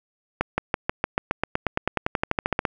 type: accelerating click train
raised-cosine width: 0.5 ms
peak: -6 dBFS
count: 22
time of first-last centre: 0.41-2.652 s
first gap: 170 ms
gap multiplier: 0.95
effects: none